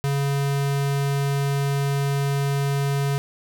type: tone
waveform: square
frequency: 140 Hz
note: C#3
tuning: 18 cents sharp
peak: -21 dBFS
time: 0.04-3.18 s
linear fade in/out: 0 ms
effects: none

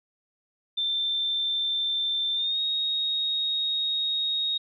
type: tone with pitch glide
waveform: sine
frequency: 3564 to 3750 Hz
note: A7 to A#7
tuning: +22 to +10 cents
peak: -24 dBFS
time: 0.77-4.58 s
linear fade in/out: 10 ms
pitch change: +88 cents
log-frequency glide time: 2.34-2.59 s
effects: none

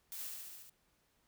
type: noise with echo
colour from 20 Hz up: blue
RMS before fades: -45 dBFS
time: 0.12-0.27 s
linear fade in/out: 0 ms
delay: 71 ms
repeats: 6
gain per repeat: -2 dB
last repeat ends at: 0.696 s
effects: pink hiss -75 dBFS RMS until 1.27 s

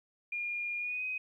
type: tone with pitch glide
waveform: sine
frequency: 2418 to 2513 Hz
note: D7 to D#7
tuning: +50 to +17 cents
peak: -33 dBFS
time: 0.32-1.18 s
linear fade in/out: 5 ms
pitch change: +67 cents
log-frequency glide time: 0.78-1.04 s
effects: 12-bit

